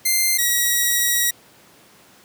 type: tone pair in turn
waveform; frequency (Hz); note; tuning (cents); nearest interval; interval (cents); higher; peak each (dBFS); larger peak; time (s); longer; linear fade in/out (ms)
5% pulse; 2093 / 1914; C7 / A#6; 0 / +45; major second; 155; first; -6; neither; 0.05-0.38 / 0.38-1.31; second; 10
effects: pink hiss -50 dBFS RMS until 2.24 s + high-pass 150 Hz 12 dB/octave